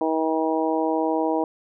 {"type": "harmonic tone", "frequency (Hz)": 159.6, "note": "D#3", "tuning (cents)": 44, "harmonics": [2, 3, 4, 5, 6], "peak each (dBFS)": [-24, -26, -27, -28, -29], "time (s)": [0.01, 1.44], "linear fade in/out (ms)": 2, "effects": []}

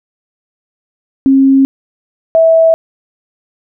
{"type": "tone pair in turn", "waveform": "sine", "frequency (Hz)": [269.9, 652.4], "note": ["C#4", "E5"], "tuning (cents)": [-46, -18], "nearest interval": "octave + minor third", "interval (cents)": 1528, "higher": "second", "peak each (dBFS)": -4, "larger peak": "neither", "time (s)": [[1.26, 1.65], [2.35, 2.74]], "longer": "neither", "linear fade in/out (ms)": 0, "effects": []}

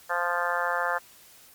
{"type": "harmonic tone", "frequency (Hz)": 174.61, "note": "F3", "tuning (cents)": 0, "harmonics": [3, 4, 5, 6, 7, 8, 9, 10], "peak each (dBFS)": [-33, -33, -33, -33, -33, -33, -33, -33], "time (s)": [0.09, 0.99], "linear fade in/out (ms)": 20, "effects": ["white hiss -53 dBFS RMS until 1.54 s", "Opus 48 kbps"]}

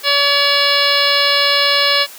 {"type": "harmonic tone with a mistuned harmonic", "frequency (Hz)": 569, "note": "C#5", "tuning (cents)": 45, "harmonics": [1, 2, 3, 4, 5, 6, 7, 8, 9], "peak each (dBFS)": [-20, -20, -20, -20, -20, -20, -20, -20, -20], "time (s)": [0.03, 2.07], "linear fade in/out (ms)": 50, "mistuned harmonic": 8, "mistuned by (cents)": -80, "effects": ["white hiss -36 dBFS RMS until 2.18 s", "high-pass 300 Hz 12 dB/octave"]}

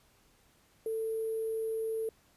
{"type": "tone with sample-and-hold", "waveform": "sine", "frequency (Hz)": 444.3, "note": "A4", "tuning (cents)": 17, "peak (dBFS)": -31, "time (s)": [0.86, 2.09], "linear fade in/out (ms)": 2, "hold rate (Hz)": 11025, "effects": ["pink hiss -66 dBFS RMS until 2.36 s", "resampled to 32000 Hz"]}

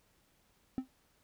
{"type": "tone with exponential decay", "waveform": "triangle", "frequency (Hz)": 260, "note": "C4", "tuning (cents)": -11, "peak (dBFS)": -26, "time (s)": [0.78, 0.88], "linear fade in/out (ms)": 0, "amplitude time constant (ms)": 20, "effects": ["pink hiss -71 dBFS RMS until 1.23 s"]}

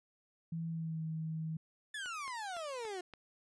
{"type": "tone with pitch glide", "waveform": "sine", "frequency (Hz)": [164.81, 159.56], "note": ["E3", "D#3"], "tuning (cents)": [0, 44], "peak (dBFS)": -36, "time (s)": [0.52, 1.57], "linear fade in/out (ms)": 5, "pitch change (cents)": -56, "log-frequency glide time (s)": [0.68, 1.02]}
{"type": "exponential sweep", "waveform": "30% pulse", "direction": "down", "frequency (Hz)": [1771, 351], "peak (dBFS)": -37, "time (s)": [1.94, 3.01], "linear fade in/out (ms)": 5}
{"type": "clicks", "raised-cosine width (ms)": 0.3, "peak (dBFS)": -34, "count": 5, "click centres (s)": [2.059, 2.279, 2.567, 2.852, 3.137]}
{"effects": ["resampled to 22050 Hz"]}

